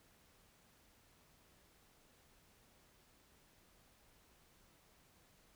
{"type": "silence", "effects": ["pink hiss -69 dBFS RMS until 5.55 s"]}